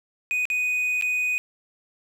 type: tone with dropouts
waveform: triangle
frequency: 2489 Hz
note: D#7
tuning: in tune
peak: -20 dBFS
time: 0.31-1.38 s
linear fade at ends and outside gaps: 0 ms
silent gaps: 0.454-0.501 / 1.012-1.023 s
effects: 9-bit